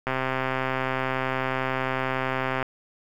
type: click train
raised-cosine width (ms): 0.5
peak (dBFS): -11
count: 336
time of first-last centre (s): 0.07-2.627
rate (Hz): 131
effects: 8-bit